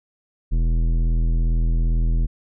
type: tone with tanh clipping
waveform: triangle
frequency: 41.2 Hz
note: E1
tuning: in tune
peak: -18 dBFS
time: 0.51-2.27 s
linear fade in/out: 20 ms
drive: 17 dB
effects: none